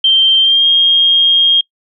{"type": "tone with pitch glide", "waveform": "sine", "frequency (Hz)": [3142, 3236], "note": ["G7", "G#7"], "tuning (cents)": [3, -46], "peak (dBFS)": -6, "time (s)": [0.04, 1.61], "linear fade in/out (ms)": 5, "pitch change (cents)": 51, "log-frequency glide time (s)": [0.39, 0.67], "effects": ["noise-tail reverb RT60 0.1 s tail -24 dB re dry"]}